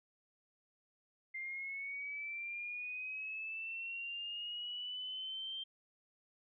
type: linear sweep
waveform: sine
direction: up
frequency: 2093 to 3163 Hz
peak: -40 dBFS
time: 1.34-5.64 s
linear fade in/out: 10 ms
effects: none